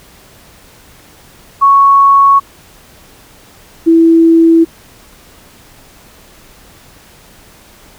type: tone pair in turn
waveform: sine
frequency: 1108.7 / 329.6 Hz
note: C#6 / E4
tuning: 0 / 0 cents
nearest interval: octave + major sixth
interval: 2100 cents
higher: first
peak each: -3 dBFS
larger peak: neither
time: 1.61-2.4 / 3.86-4.65 s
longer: neither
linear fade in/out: 20 ms
effects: pink hiss -41 dBFS RMS until 7.98 s